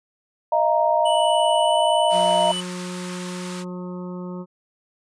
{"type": "chord", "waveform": "sine", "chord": "Eb suspended second", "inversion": "none", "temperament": "equal with one note detuned", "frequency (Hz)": [622.3, 683.7, 932.3], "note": ["Eb5", "F5", "Bb5"], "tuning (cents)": [0, -37, 0], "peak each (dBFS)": [-20, -21, -20], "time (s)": [0.52, 2.52], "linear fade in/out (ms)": 5}
{"type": "tone with pitch glide", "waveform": "square", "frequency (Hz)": [2960, 2981], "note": ["F#7", "F#7"], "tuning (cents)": [0, 12], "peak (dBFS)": -26, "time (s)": [1.05, 2.61], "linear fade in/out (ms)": 10, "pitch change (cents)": 12, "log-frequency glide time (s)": [1.62, 1.75]}
{"type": "high-pass noise", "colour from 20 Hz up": "pink", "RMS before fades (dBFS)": -37, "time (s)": [2.09, 3.65], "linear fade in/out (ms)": 50, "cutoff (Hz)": 970, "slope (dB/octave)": 48}
{"type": "harmonic tone", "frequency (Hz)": 180.2, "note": "F#3", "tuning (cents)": -45, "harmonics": [1, 2, 3, 5, 6, 7], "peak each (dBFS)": [-30, -36, -40, -44, -46, -47], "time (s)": [2.11, 4.46], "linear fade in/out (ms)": 50}
{"effects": ["resampled to 22050 Hz"]}